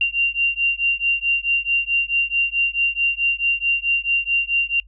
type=beating tone pair; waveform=sine; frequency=2768 / 2772.6 Hz; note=F7 / F7; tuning=-16 / -13 cents; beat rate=4.6 Hz; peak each=-20 / -20 dBFS; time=0.01-4.8 s; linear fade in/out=2 ms; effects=noise-tail reverb RT60 0.1 s tail -26 dB re dry + added 50 Hz sine -44 dBFS peak until 4.87 s